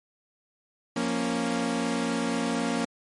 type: chord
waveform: sawtooth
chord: Bb minor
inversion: second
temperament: equal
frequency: 174.61 / 233.1 / 277.2 Hz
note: F3 / Bb3 / Db4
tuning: 0 / 0 / 0 cents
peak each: -30 / -24 / -26 dBFS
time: 0.96-2.85 s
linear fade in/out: 5 ms
effects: MP3 48 kbps